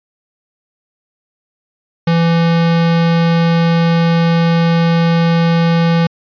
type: tone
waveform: square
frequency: 167.4 Hz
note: E3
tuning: 27 cents sharp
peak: -10 dBFS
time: 2.07-6.07 s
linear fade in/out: 5 ms
effects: resampled to 11025 Hz